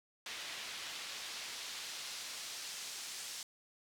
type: noise with band-pass filter sweep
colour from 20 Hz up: pink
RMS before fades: -45 dBFS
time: 0.26-3.43 s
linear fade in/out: 2 ms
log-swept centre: 3200 to 6100 Hz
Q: 0.94
effects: none